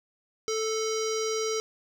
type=tone with low-pass filter; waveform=square; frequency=440 Hz; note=A4; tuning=in tune; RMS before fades=-29 dBFS; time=0.48-1.6 s; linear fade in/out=0 ms; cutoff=5700 Hz; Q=5.7; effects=9-bit